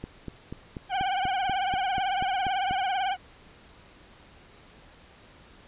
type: click train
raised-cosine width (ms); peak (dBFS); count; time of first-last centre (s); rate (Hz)
3; -22; 12; 0.04-2.71; 4.12
type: tone with vibrato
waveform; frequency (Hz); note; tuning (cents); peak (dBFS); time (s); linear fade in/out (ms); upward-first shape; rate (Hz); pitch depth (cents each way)
40% pulse; 763; G5; -47; -24; 0.89-3.17; 50; triangle; 18; 110
effects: pink hiss -53 dBFS RMS until 5.67 s + resampled to 8000 Hz